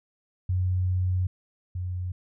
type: tone pair in turn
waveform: sine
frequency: 91.6 / 90.55 Hz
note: F#2 / F#2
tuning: -17 / -37 cents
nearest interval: unison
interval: 20 cents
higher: first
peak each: -22 / -28 dBFS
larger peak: first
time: 0.49-1.27 / 1.75-2.12 s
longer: first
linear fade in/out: 5 ms
effects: none